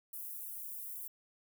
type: high-pass noise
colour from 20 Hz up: white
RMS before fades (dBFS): -44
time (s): 0.13-1.08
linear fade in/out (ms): 5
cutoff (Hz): 11000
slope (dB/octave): 24
effects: none